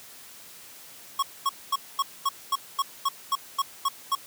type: tone bursts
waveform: square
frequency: 1100 Hz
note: C#6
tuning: 14 cents flat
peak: -22 dBFS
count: 12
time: 1.19-4.152 s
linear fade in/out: 5 ms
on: 36 ms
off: 230 ms
effects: white hiss -47 dBFS RMS until 4.26 s + high-pass 100 Hz 12 dB/octave